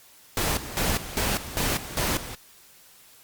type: noise with tremolo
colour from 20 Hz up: pink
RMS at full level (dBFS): -25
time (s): 0.37-2.35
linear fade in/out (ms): 2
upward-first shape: square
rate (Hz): 2.5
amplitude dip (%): 75
effects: white hiss -53 dBFS RMS until 3.23 s + Opus 48 kbps